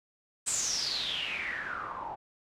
white noise with low-pass filter sweep, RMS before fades -34 dBFS, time 0.46-2.16 s, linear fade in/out 20 ms, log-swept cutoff 8200 to 800 Hz, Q 9, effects none

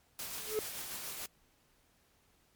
white noise with tremolo, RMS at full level -41 dBFS, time 0.19-1.26 s, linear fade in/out 2 ms, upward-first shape sine, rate 7 Hz, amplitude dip 30%
triangle tone with exponential growth, 430 Hz, A4, 40 cents flat, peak -25 dBFS, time 0.39-0.59 s, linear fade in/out 0 ms, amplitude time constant 43 ms
effects pink hiss -70 dBFS RMS until 2.55 s + MP3 96 kbps

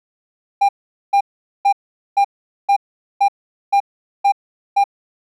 triangle tone bursts, 800 Hz, G5, 35 cents sharp, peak -8 dBFS, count 9, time 0.61-4.841 s, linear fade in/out 10 ms, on 79 ms, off 440 ms, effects none

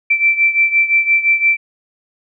sine beating tone pair, 2336 / 2341.8 Hz, D7 / D7, -10 / -6 cents, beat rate 5.8 Hz, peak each -12 / -16 dBFS, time 0.1-1.57 s, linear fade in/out 10 ms, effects none

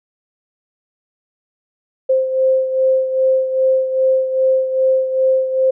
sine beating tone pair, 523.3 / 525.8 Hz, C5 / C5, 0 / +8 cents, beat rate 2.5 Hz, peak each -13 / -20 dBFS, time 2.09-5.71 s, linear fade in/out 10 ms, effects none

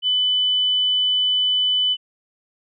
sine tone, 3000 Hz, F#7, 23 cents sharp, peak -16 dBFS, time 0.02-1.97 s, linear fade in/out 50 ms, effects none

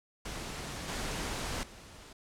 pink noise with level steps, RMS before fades -40 / -36 / -51 dBFS, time 0.25-2.13 s, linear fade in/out 5 ms, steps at 0.88 / 1.63 s, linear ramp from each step 2 ms, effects low-pass 9000 Hz 12 dB/octave

